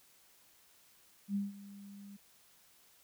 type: tone with ADSR envelope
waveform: sine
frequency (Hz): 200.5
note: G3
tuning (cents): +39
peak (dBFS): -30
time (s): 1.28-2.17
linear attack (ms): 71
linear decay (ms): 170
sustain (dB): -18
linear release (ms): 12
effects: white hiss -65 dBFS RMS until 3.03 s